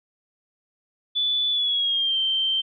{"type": "tone with pitch glide", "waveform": "sine", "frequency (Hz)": [3472, 3129], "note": ["A7", "G7"], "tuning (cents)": [-24, -4], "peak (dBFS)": -20, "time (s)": [1.15, 2.62], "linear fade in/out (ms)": 20, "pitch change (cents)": -180, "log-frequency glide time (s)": [1.5, 2.18], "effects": []}